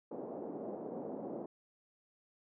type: band-pass noise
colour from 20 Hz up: pink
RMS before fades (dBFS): -43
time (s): 0.11-1.46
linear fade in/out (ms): 5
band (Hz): 220 to 670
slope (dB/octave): 24
effects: none